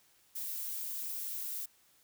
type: noise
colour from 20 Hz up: violet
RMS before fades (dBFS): -39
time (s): 0.35-1.66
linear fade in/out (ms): 10
effects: white hiss -67 dBFS RMS until 2.03 s